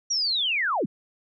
sine linear sweep, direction down, 5790 to 127.8 Hz, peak -22 dBFS, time 0.1-0.86 s, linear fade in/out 10 ms, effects none

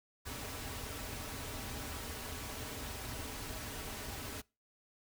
pink noise with comb filter, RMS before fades -43 dBFS, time 0.25-4.42 s, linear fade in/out 20 ms, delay 5.7 ms, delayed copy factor -0.5, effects noise-tail reverb RT60 0.3 s tail -25 dB re dry

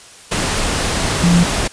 sine tone in noise, 173.2 Hz, F3, 14 cents flat, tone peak -9 dBFS, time 1.23-1.44 s, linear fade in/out 10 ms, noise pink, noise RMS -18 dBFS, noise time 0.31-1.68 s, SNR +6 dB, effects white hiss -40 dBFS RMS until 1.72 s + resampled to 22050 Hz

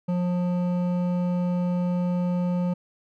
triangle tone with hard clipping, 177.9 Hz, F3, 32 cents sharp, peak -24 dBFS, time 0.08-2.74 s, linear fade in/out 10 ms, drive 14 dB, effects none

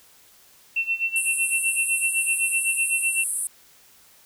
sine tone with tremolo, 2699 Hz, E7, 40 cents sharp, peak -19 dBFS, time 0.76-3.24 s, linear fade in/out 5 ms, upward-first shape sine, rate 7.9 Hz, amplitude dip 85%
pink band-pass noise, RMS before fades -27 dBFS, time 1.16-3.47 s, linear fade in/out 0 ms, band 8600 to 11000 Hz, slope 96 dB/octave
effects white hiss -54 dBFS RMS until 4.25 s

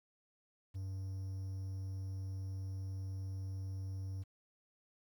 triangle tone with quantisation, 95.6 Hz, G2, 43 cents flat, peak -37 dBFS, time 0.74-4.24 s, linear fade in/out 20 ms, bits 11, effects none

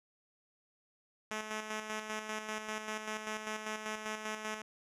5% pulse tone with tremolo, 215.7 Hz, A3, 34 cents flat, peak -25 dBFS, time 1.31-4.62 s, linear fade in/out 2 ms, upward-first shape square, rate 5.1 Hz, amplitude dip 50%, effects low-pass 9000 Hz 12 dB/octave

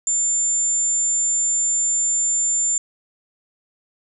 sine tone, 7200 Hz, A8, 39 cents sharp, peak -17 dBFS, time 0.07-2.78 s, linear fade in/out 2 ms, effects none

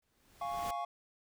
pink noise with exponential growth, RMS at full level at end -42 dBFS, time 0.02-0.71 s, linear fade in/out 5 ms, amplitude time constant 150 ms
triangle chord, Db major, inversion first, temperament equal, 698.5 / 830.6 / 1108.7 Hz, F5 / Ab5 / Db6, 0 / 0 / 0 cents, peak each -36 / -40 / -38 dBFS, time 0.41-0.85 s, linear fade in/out 5 ms
effects none

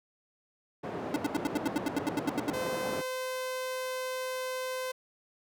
white band-pass noise, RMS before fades -37 dBFS, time 0.83-3.02 s, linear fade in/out 10 ms, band 140 to 640 Hz, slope 12 dB/octave
square tone bursts, 293.7 Hz, D4, in tune, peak -27 dBFS, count 14, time 1.14-2.501 s, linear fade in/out 2 ms, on 22 ms, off 81 ms
sawtooth tone, 514 Hz, C5, 31 cents flat, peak -29 dBFS, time 2.53-4.92 s, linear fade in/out 10 ms
effects none

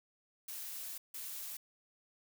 blue noise bursts at uneven times, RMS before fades -44 dBFS, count 2, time 0.48-0.98 / 1.14-1.57 s, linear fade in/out 5 ms, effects none

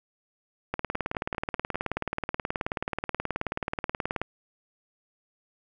two click trains, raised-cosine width 0.5 ms, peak -24 / -13 dBFS, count 5 / 66, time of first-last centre 0.95-1.745 / 0.74-4.216 s, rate 5.03 / 18.7 Hz, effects none

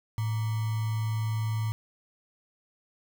sine tone with sample-and-hold, 110 Hz, A2, in tune, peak -26 dBFS, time 0.18-1.72 s, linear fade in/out 0 ms, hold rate 1050 Hz, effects none

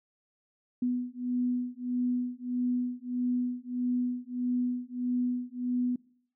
sine beating tone pair, 246.6 / 248.2 Hz, B3 / B3, -2 / +9 cents, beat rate 1.6 Hz, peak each -31 dBFS, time 0.82-5.96 s, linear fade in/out 5 ms, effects noise-tail reverb RT60 0.6 s tail -23 dB re dry

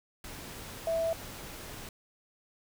sine tone in noise, 658 Hz, E5, 3 cents flat, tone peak -27 dBFS, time 0.87-1.13 s, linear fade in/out 2 ms, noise pink, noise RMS -44 dBFS, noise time 0.24-1.89 s, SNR +14 dB, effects none

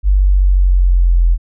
sine linear sweep, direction down, 49 to 42.16 Hz, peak -7 dBFS, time 0.03-1.38 s, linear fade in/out 50 ms, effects none

